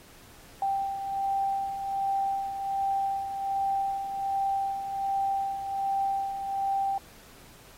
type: beating tone pair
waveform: sine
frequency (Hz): 784 / 785.3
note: G5 / G5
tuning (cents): 0 / +3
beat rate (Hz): 1.3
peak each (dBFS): -35 / -27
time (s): 0.62-6.98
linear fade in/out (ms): 2
effects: pink hiss -53 dBFS RMS until 7.77 s + AAC 48 kbps